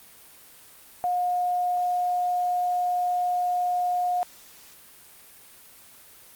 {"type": "tone", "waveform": "sine", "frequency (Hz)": 717, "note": "F5", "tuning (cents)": 45, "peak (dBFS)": -22, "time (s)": [1.04, 4.23], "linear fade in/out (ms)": 0, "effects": ["white hiss -50 dBFS RMS until 6.35 s", "Opus 32 kbps"]}